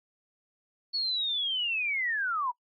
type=linear sweep; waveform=sine; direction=down; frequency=4435 to 933 Hz; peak=-27 dBFS; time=0.93-2.52 s; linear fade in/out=20 ms; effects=noise-tail reverb RT60 0.1 s tail -26 dB re dry + AAC 32 kbps